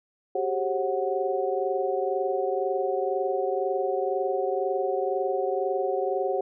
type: tone cluster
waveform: sine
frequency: 381.1 / 403.1 / 540 / 739 Hz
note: G4 / G4 / C#5 / F#5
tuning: -49 / +48 / -45 / -2 cents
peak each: -29 / -30 / -29 / -30 dBFS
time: 0.35-6.41 s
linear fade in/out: 5 ms
effects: none